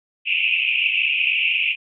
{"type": "band-pass noise", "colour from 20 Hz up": "white", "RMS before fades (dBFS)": -20, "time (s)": [0.25, 1.76], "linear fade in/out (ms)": 50, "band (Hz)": [2400, 2800], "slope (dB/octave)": 96, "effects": []}